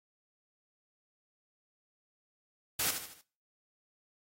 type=noise with echo; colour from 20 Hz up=white; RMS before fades=-31 dBFS; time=2.79-2.91 s; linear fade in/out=5 ms; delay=76 ms; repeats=4; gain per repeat=-7 dB; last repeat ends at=3.214 s; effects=noise-tail reverb RT60 0.4 s tail -21 dB re dry + AAC 48 kbps